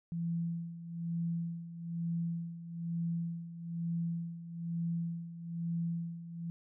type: tone with tremolo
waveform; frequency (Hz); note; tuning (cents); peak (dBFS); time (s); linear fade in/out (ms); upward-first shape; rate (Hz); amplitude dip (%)
sine; 168.5; E3; +38; -31; 0.12-6.5; 0; sine; 1.1; 75
effects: none